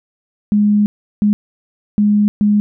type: tone bursts at uneven times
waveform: sine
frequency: 207.7 Hz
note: G#3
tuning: in tune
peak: -9 dBFS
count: 4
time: 0.52-0.86 / 1.22-1.33 / 1.98-2.28 / 2.41-2.6 s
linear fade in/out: 0 ms
effects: none